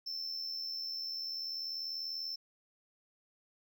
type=tone with amplitude modulation; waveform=triangle; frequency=5330 Hz; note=E8; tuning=18 cents sharp; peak=-34 dBFS; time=0.06-2.36 s; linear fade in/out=10 ms; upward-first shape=sine; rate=80.3 Hz; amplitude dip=45%; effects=none